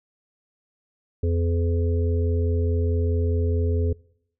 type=harmonic tone; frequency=84.7 Hz; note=E2; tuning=48 cents sharp; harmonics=1 / 3 / 5 / 6; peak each=-20 / -32 / -28 / -36 dBFS; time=1.23-3.93 s; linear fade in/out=5 ms; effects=noise-tail reverb RT60 0.7 s tail -24 dB re dry